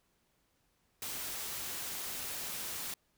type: noise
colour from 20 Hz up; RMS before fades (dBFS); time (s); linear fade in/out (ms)
white; -40; 1.02-2.94; 2
effects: pink hiss -75 dBFS RMS until 3.17 s